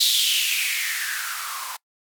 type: noise with band-pass filter sweep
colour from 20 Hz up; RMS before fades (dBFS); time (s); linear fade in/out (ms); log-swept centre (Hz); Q
violet; -24; 0-1.77; 10; 3900 to 970; 5.3
effects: noise-tail reverb RT60 0.1 s tail -23 dB re dry